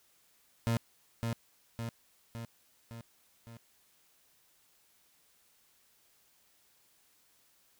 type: tone with echo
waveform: 30% pulse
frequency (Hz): 115.6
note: A#2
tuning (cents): -14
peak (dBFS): -25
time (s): 0.67-0.77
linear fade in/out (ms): 0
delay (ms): 560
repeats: 5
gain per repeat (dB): -4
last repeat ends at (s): 3.57
effects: white hiss -68 dBFS RMS until 7.79 s